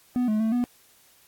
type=tone with pitch steps; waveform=triangle; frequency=247.8 / 214.4 / 221.8 / 244.1 Hz; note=B3 / A3 / A3 / B3; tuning=+6 / -45 / +14 / -20 cents; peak=-19 dBFS; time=0.16-0.64 s; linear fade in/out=0 ms; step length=120 ms; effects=white hiss -58 dBFS RMS until 1.27 s + AAC 64 kbps